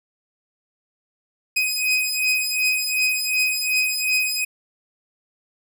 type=beating tone pair; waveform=sawtooth; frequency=2509 / 2511.7 Hz; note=D#7 / D#7; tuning=+14 / +16 cents; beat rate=2.7 Hz; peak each=-19 dBFS; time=1.56-4.45 s; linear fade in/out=10 ms; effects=none